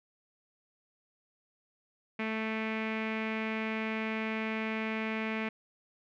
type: tone with low-pass filter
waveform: sawtooth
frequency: 220 Hz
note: A3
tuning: in tune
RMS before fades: -34 dBFS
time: 2.19-5.49 s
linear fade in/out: 5 ms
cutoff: 2300 Hz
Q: 4.5
effects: none